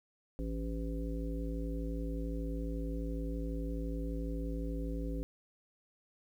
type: harmonic tone with a mistuned harmonic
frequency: 55.9 Hz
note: A1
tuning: 28 cents sharp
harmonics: 1 / 3 / 5 / 7 / 9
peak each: -36 / -43 / -41 / -48 / -46 dBFS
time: 0.39-5.23 s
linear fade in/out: 0 ms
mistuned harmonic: 1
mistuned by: -83 cents
effects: 11-bit